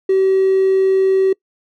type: tone with hard clipping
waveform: triangle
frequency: 382.6 Hz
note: G4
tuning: 42 cents flat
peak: -11 dBFS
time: 0.09-1.33 s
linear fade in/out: 5 ms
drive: 4 dB
effects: noise-tail reverb RT60 0.1 s tail -25 dB re dry